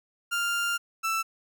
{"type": "tone pair in turn", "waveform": "30% pulse", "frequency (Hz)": [1396.9, 1326.9], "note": ["F6", "E6"], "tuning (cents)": [0, 11], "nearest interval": "minor second", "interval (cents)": 89, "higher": "first", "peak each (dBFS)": -23, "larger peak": "neither", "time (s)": [[0.31, 0.78], [1.03, 1.23]], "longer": "first", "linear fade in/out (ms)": 20, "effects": []}